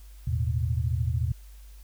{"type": "chord", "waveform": "sine", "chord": "E suspended fourth", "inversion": "none", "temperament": "equal with one note detuned", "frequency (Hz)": [80.34, 110, 123.47], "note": ["E2", "A2", "B2"], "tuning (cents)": [-44, 0, 0], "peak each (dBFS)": [-27, -29, -29], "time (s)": [0.27, 1.32], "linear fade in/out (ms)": 5, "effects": ["added 50 Hz sine -44 dBFS peak until 1.83 s", "white hiss -59 dBFS RMS until 1.83 s"]}